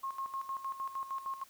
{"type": "tone with tremolo", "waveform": "sine", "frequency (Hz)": 1077, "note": "C6", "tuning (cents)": 50, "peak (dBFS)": -34, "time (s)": [0.03, 1.44], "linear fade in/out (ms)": 10, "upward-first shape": "square", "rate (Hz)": 6.5, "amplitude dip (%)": 70, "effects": ["white hiss -61 dBFS RMS until 1.49 s"]}